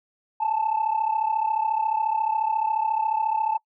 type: tone pair together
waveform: sine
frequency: 855 / 889.2 Hz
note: A5 / A5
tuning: -50 / +18 cents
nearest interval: minor second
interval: 68 cents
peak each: -24 / -22 dBFS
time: 0.4-3.58 s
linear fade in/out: 10 ms
effects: noise-tail reverb RT60 0.1 s tail -25 dB re dry + tanh soft clip ceiling -16 dBFS